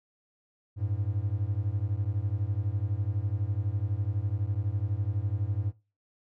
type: beating tone pair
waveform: triangle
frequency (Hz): 95.8 / 107.8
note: G2 / A2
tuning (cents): -39 / -35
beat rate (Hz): 12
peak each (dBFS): -28 / -28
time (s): 0.76-5.73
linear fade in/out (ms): 50
effects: noise-tail reverb RT60 0.3 s tail -20 dB re dry